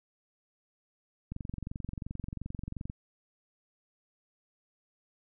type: click train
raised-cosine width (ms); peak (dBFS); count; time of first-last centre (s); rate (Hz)
5; -25; 37; 1.32-2.899; 22.8
effects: none